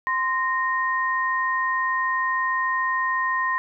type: tone pair together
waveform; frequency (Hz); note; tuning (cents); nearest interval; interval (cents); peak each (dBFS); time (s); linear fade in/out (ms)
sine; 1040.5 / 1854; C6 / A#6; -10 / -10; minor seventh; 1000; -23 / -24; 0.07-3.58; 0
effects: none